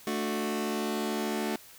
sawtooth chord, D major, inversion second, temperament just, 220.2 / 293.7 / 367.1 Hz, A3 / D4 / F#4, +2 / 0 / -14 cents, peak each -28 / -32 / -30 dBFS, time 0.07-1.56 s, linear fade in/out 2 ms, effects white hiss -52 dBFS RMS until 1.78 s

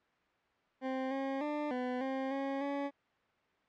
20% pulse tone with pitch steps, 262.1 / 270.5 / 297.4 / 250.7 / 265.9 / 273.4 / 281.8 Hz, C4 / C#4 / D4 / B3 / C4 / C#4 / C#4, +3 / -42 / +22 / +26 / +28 / -24 / +29 cents, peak -29 dBFS, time 0.81-2.91 s, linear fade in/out 50 ms, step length 300 ms, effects white hiss -71 dBFS RMS until 3.68 s + low-pass 2000 Hz 12 dB/octave

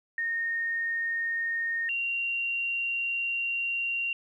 sine tone pair in turn, 1843 / 2761 Hz, A#6 / F7, -20 / -20 cents, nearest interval perfect fifth, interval 700 cents, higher second, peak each -27 dBFS, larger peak neither, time 0.18-1.89 / 1.89-4.13 s, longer second, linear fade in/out 2 ms, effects 11-bit

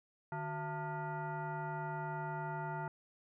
sine tone with frequency modulation, 371.2 Hz, F#4, 6 cents sharp, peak -37 dBFS, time 0.32-2.88 s, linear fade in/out 2 ms, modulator 523 Hz, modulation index 1.9, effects none

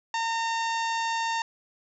harmonic tone with a mistuned harmonic, 913 Hz, A#5, 36 cents flat, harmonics 1 / 2 / 3 / 4 / 5 / 6 / 7 / 8, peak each -27 / -33 / -37 / -39 / -41 / -43 / -44 / -45 dBFS, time 0.14-1.42 s, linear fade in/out 2 ms, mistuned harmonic 8, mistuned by -21 cents, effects none

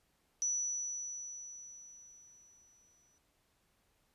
sine tone with exponential decay, 5920 Hz, F#8, in tune, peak -30 dBFS, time 0.42-3.18 s, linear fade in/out 0 ms, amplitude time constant 600 ms, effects pink hiss -75 dBFS RMS until 4.14 s + resampled to 32000 Hz

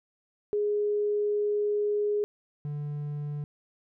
sine / triangle tone pair in turn, 415.3 / 146.83 Hz, G#4 / D3, 0 / 0 cents, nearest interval octave + tritone, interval 1800 cents, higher first, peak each -24 / -29 dBFS, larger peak first, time 0.53-2.24 / 2.65-3.44 s, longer first, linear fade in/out 0 ms, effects none

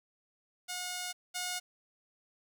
5% pulse tone pair in turn, 722 / 722 Hz, F#5 / F#5, -43 / -43 cents, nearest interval unison, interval 0 cents, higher neither, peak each -25 / -23 dBFS, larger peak second, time 0.68-1.13 / 1.34-1.6 s, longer first, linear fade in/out 20 ms, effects none

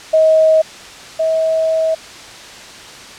sine tone pair in turn, 634 / 642.5 Hz, D#5 / E5, +32 / -45 cents, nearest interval unison, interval 23 cents, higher second, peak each -7 / -12 dBFS, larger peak first, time 0.13-0.62 / 1.19-1.95 s, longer second, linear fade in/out 10 ms, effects white hiss -34 dBFS RMS until 3.18 s + low-pass 6000 Hz 12 dB/octave

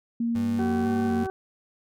sine tone with pitch glide, 233.1 to 231 Hz, A#3 to A#3, 0 to -16 cents, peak -23 dBFS, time 0.2-1.24 s, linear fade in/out 5 ms, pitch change -16 cents, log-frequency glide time 0.7-1.09 s
30% pulse tone with vibrato, 94.3 Hz, F#2, 33 cents sharp, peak -30 dBFS, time 0.35-1.27 s, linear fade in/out 5 ms, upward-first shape square, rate 2 Hz, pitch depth 85 cents each way
harmonic tone, 381.1 Hz, G4, 49 cents flat, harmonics 1 / 2 / 3 / 4, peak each -30 / -33 / -45 / -41 dBFS, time 0.59-1.3 s, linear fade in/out 0 ms
effects none

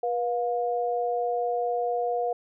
sine tone pair together, 484.6 / 709 Hz, B4 / F5, -33 / +26 cents, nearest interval perfect fifth, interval 659 cents, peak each -27 dBFS, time 0.03-2.33 s, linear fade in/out 5 ms, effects none

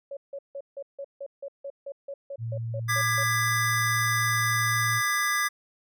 sine tone bursts, 557 Hz, C#5, 8 cents sharp, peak -33 dBFS, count 15, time 0.11-3.235 s, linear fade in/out 5 ms, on 59 ms, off 160 ms
sine tone, 114.8 Hz, A#2, 26 cents flat, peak -29 dBFS, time 2.38-5.02 s, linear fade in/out 50 ms
square chord, G# diminished, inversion second, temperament just, 1196.1 / 1661.2 / 1993.5 Hz, D6 / G#6 / B6, +31 / 0 / +16 cents, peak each -29 dBFS, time 2.88-5.49 s, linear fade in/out 20 ms
effects none

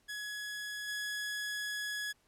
sawtooth tone with level steps, 1683 Hz, G#6, 23 cents sharp, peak -35 / -32 dBFS, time 0.08-2.13 s, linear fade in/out 20 ms, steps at 0.87 s, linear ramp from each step 20 ms, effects pink hiss -71 dBFS RMS until 2.27 s + low-pass 12000 Hz 12 dB/octave

